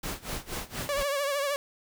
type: noise with tremolo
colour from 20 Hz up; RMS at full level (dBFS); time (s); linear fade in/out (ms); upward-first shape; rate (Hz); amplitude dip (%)
pink; -33; 0.03-1.03; 5; sine; 4.2; 90
type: tone with vibrato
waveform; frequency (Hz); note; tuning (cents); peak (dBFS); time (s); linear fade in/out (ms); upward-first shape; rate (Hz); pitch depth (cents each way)
sawtooth; 565; C#5; +33; -23; 0.89-1.56; 0; triangle; 13; 72
effects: none